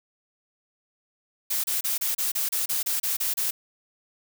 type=noise bursts; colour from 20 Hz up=blue; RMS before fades=-26 dBFS; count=12; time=1.5-3.51 s; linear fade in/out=10 ms; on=140 ms; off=30 ms; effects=none